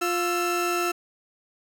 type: tone pair together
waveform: 30% pulse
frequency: 350.9 / 1329 Hz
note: F4 / E6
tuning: +8 / +14 cents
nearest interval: octave + major seventh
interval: 2306 cents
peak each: -23 / -24 dBFS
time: 0.01-0.92 s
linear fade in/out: 10 ms
effects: none